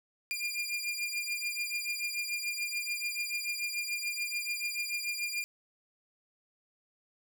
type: beating tone pair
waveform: sawtooth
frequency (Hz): 2400 / 2406.9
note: D7 / D7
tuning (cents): +37 / +42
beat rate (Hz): 6.9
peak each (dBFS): -32 / -33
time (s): 0.31-5.44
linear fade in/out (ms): 0
effects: none